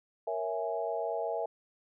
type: chord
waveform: sine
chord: A# half-diminished seventh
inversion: none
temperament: equal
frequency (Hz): 466.2 / 554.4 / 659.3 / 830.6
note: A#4 / C#5 / E5 / G#5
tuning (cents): 0 / 0 / 0 / 0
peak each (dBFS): -36 / -39 / -34 / -38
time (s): 0.27-1.46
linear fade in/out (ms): 5
effects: none